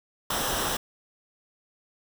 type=noise with comb filter; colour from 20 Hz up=pink; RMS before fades=-28 dBFS; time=0.3-0.77 s; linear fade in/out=5 ms; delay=0.44 ms; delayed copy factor=-0.6; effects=none